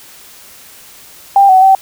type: tone with pitch steps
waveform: sine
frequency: 793 / 752 / 770 Hz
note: G5 / F#5 / G5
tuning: +20 / +28 / -31 cents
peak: -3 dBFS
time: 1.36-1.75 s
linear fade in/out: 2 ms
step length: 130 ms
effects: white hiss -38 dBFS RMS until 1.81 s